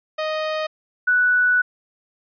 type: tone pair in turn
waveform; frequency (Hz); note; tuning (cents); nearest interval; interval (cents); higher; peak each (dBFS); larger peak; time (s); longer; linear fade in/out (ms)
sawtooth / sine; 622.3 / 1480.1; D#5 / F#6; 0 / 0; octave + minor third; 1500; second; -18 / -14; second; 0.18-0.67 / 1.07-1.62; second; 10
effects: resampled to 11025 Hz